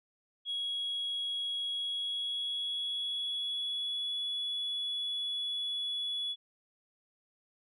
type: tone with pitch glide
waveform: sine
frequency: 3322 to 3398 Hz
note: G#7 to G#7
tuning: 0 to +39 cents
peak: -31 dBFS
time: 0.45-6.36 s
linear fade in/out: 50 ms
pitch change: +39 cents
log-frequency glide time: 1.68-4.2 s
effects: tanh soft clip ceiling -29 dBFS